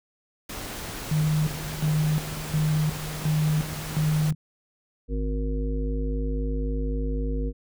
pink noise, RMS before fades -35 dBFS, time 0.49-4.31 s, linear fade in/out 5 ms
sine tone with tremolo, 153.7 Hz, D#3, 21 cents flat, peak -20 dBFS, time 1.11-4.35 s, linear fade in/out 5 ms, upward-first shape square, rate 1.4 Hz, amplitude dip 80%
harmonic tone, 51.91 Hz, G#1, in tune, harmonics 1 / 3 / 5 / 7 / 9, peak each -25 / -36 / -33 / -42 / -35 dBFS, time 5.08-7.53 s, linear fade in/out 50 ms
effects none

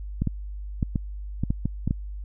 clicks, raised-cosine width 5 ms, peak -11 dBFS, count 9, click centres 0.22 / 0.273 / 0.828 / 0.958 / 1.436 / 1.505 / 1.656 / 1.876 / 1.909 s, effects added 50 Hz sine -32 dBFS peak until 2.24 s

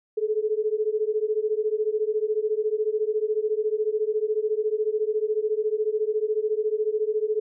sine beating tone pair, 423.3 / 437.3 Hz, G#4 / A4, +33 / -11 cents, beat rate 14 Hz, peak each -25 dBFS, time 0.17-7.4 s, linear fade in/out 10 ms, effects none

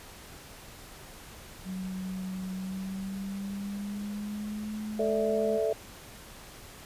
sine tone with pitch glide, 187.3 to 213.9 Hz, F#3 to A3, +21 to -49 cents, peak -33 dBFS, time 1.64-5.6 s, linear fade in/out 50 ms, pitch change +230 cents, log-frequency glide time 2.52-4.75 s
sine chord, A suspended fourth, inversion none, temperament equal, 440 / 587.3 / 659.3 Hz, A4 / D5 / E5, 0 / 0 / 0 cents, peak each -28 / -32 / -30 dBFS, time 4.99-5.73 s, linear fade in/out 5 ms
effects pink hiss -48 dBFS RMS until 6.85 s + resampled to 32000 Hz

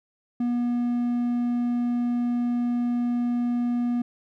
triangle tone, 241.3 Hz, B3, 40 cents flat, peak -20 dBFS, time 0.4-4.02 s, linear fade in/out 5 ms, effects none

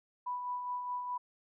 sine tone with tremolo, 987.8 Hz, B5, in tune, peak -33 dBFS, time 0.26-1.18 s, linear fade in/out 10 ms, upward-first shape sine, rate 4.8 Hz, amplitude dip 40%, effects none

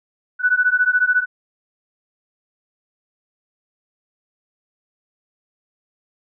sine beating tone pair, 1480 / 1494 Hz, F#6 / F#6, 0 / +16 cents, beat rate 14 Hz, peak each -17 dBFS, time 0.39-1.26 s, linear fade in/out 50 ms, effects none

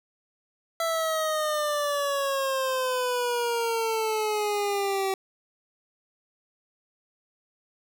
25% pulse exponential sweep, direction down, 665 to 382.9 Hz, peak -21 dBFS, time 0.8-5.14 s, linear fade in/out 2 ms, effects none

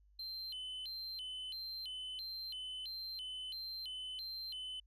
sine tone with vibrato, 3539 Hz, A7, 9 cents sharp, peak -39 dBFS, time 0.19-4.8 s, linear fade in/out 5 ms, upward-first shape square, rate 1.5 Hz, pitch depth 270 cents each way, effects tanh soft clip ceiling -41 dBFS + added 50 Hz sine -64 dBFS peak until 4.86 s

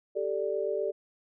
sine chord, G suspended second, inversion none, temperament equal, 392 / 440 / 587.3 Hz, G4 / A4 / D5, 0 / 0 / 0 cents, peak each -32 dBFS, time 0.15-0.92 s, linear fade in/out 20 ms, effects none

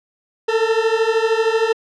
40% pulse beating tone pair, 441.7 / 454.7 Hz, A4 / A#4, +7 / -43 cents, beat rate 13 Hz, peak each -17 dBFS, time 0.48-1.73 s, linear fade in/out 10 ms, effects low-pass 4000 Hz 12 dB/octave

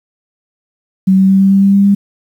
sine tone with pitch steps, 189.9 / 191.33 / 192.77 / 194.23 / 195.69 / 197.17 / 198.65 / 200.1 Hz, F#3 / G3 / G3 / G3 / G3 / G3 / G3 / G3, +45 / -42 / -29 / -16 / -3 / +10 / +23 / +36 cents, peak -5 dBFS, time 1.07-1.95 s, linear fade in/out 10 ms, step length 110 ms, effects 7-bit

